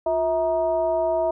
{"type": "tone with frequency modulation", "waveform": "sine", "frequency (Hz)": 649, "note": "E5", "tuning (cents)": -27, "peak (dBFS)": -19, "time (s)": [0.06, 1.31], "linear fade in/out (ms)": 5, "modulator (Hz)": 293, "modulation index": 0.69, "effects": []}